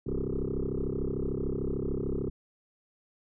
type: tone with frequency modulation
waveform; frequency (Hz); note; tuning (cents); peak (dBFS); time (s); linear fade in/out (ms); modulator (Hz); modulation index
sine; 202.7; G#3; -42; -27; 0.06-2.3; 10; 33.4; 6.9
effects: tanh soft clip ceiling -25 dBFS